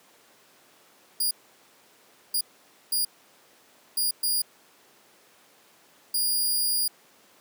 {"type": "tone bursts at uneven times", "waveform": "10% pulse", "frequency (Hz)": 4846, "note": "D#8", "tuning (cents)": -47, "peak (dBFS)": -16, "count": 6, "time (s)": [[1.2, 1.31], [2.34, 2.41], [2.92, 3.05], [3.97, 4.11], [4.23, 4.42], [6.14, 6.88]], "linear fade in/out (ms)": 5, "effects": ["pink hiss -57 dBFS RMS until 7.4 s", "high-pass 300 Hz 12 dB/octave"]}